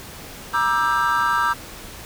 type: chord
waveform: triangle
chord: E half-diminished seventh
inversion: second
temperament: just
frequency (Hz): 949.3 / 1186.7 / 1318.5 / 1582.2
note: Bb5 / D6 / E6 / G6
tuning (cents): +31 / +18 / 0 / +16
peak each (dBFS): -21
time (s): 0.53-1.54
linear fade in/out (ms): 20
effects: pink hiss -38 dBFS RMS until 2.05 s